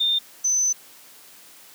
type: tone pair in turn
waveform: sine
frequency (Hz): 3619 / 6086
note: A7 / F#8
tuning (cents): +48 / +48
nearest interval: major sixth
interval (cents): 900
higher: second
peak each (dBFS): -18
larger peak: neither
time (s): 0-0.19 / 0.44-0.73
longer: second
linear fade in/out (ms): 10
effects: white hiss -48 dBFS RMS until 1.74 s + high-pass 150 Hz 12 dB/octave